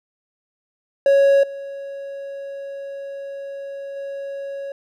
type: tone with level steps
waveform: triangle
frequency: 554.4 Hz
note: C#5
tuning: in tune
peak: -9 / -27 / -25 dBFS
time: 1.06-4.72 s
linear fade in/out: 2 ms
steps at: 1.43 / 3.96 s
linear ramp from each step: 5 ms
effects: none